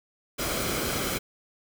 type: noise with comb filter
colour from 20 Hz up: pink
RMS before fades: -29 dBFS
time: 0.38-1.19 s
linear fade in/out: 20 ms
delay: 1.1 ms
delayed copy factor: -0.5
effects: none